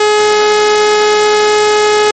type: tone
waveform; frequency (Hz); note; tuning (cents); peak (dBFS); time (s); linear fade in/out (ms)
sawtooth; 421.9; G#4; +27; -3; 0-2.11; 5
effects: MP3 32 kbps